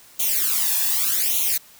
blue noise with flanger, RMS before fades -21 dBFS, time 0.19-1.58 s, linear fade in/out 10 ms, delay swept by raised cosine 0.3 to 1.17 ms, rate 0.84 Hz, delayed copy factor +0.95, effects white hiss -49 dBFS RMS until 1.79 s

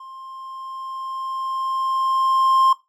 triangle tone with level ramp, 1057 Hz, C6, 17 cents sharp, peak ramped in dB -35 to -10 dBFS, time 0-2.73 s, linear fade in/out 5 ms, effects noise-tail reverb RT60 0.2 s tail -17 dB re dry

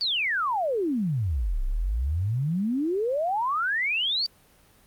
sine exponential two-way sweep, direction down then up, 4699 to 30.24 to 4699 Hz, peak -23 dBFS, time 0.01-4.26 s, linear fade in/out 0 ms, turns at 1.63 s, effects pink hiss -58 dBFS RMS until 4.86 s + Opus 32 kbps

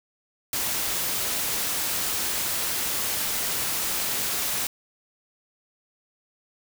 white noise, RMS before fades -27 dBFS, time 0.53-4.67 s, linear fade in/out 2 ms, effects none

